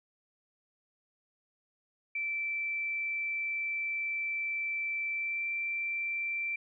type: tone with pitch glide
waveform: sine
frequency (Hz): 2331 to 2347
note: D7 to D7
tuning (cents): -14 to -2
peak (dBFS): -31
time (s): 2.15-6.56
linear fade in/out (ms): 5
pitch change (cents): +12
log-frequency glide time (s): 5.12-5.47
effects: none